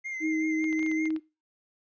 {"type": "tone with vibrato", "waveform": "triangle", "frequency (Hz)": 2094, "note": "C7", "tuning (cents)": 1, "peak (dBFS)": -31, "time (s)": [0.04, 1.09], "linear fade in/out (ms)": 20, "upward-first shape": "triangle", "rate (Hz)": 5.3, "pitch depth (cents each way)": 40}
{"type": "tone", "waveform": "sine", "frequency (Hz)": 315.3, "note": "D#4", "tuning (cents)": 23, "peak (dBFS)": -25, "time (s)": [0.2, 1.2], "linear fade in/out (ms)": 50}
{"type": "clicks", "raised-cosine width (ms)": 0.3, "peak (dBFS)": -29, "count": 9, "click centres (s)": [0.642, 0.728, 0.793, 0.829, 0.863, 0.915, 1.056, 1.105, 1.163]}
{"effects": ["noise-tail reverb RT60 0.3 s tail -21 dB re dry", "resampled to 16000 Hz"]}